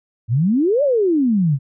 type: exponential two-way sweep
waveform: sine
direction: up then down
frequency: 105.2 to 600 to 128.9 Hz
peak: -13 dBFS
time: 0.28-1.59 s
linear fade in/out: 50 ms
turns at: 0.83 s
effects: none